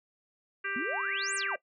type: harmonic tone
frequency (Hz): 393.8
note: G4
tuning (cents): +8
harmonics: 1 / 3 / 4 / 5 / 6 / 7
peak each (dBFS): -44 / -41 / -34 / -39 / -42 / -42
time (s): 0.64-1.56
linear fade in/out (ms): 10
type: exponential two-way sweep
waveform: sine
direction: up then down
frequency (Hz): 222.3 to 9397 to 527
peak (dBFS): -34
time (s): 0.76-1.56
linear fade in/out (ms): 2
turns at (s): 1.35
effects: noise-tail reverb RT60 0.1 s tail -18 dB re dry